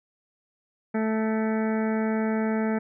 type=harmonic tone with a mistuned harmonic; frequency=219.5 Hz; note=A3; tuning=4 cents flat; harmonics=1 / 2 / 3 / 4 / 6 / 7 / 8 / 9 / 10; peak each=-24 / -30 / -34 / -36 / -40 / -41 / -42 / -43 / -44 dBFS; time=0.94-2.79 s; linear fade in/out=10 ms; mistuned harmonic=10; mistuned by=+33 cents; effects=none